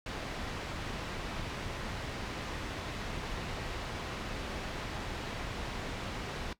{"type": "low-pass noise", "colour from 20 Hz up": "pink", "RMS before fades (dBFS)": -39, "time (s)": [0.06, 6.53], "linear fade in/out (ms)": 2, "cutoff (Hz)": 4000, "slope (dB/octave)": 12, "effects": ["noise-tail reverb RT60 0.1 s tail -17 dB re dry"]}